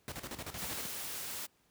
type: noise with tremolo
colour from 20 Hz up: pink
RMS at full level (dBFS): -41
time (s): 0.08-0.86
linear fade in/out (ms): 0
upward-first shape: square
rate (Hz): 13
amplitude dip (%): 70
type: noise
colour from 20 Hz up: white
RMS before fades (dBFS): -41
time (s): 0.57-1.47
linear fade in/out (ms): 20
effects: pink hiss -71 dBFS RMS until 1.7 s + high-pass 60 Hz 12 dB/octave